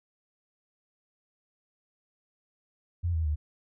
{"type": "tone with pitch steps", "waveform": "sine", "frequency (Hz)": [86.5, 80.71, 75.3], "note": ["F2", "E2", "D2"], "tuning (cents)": [-16, -36, 44], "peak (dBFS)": -25, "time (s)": [3.03, 3.36], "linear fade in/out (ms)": 20, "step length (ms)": 110, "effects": []}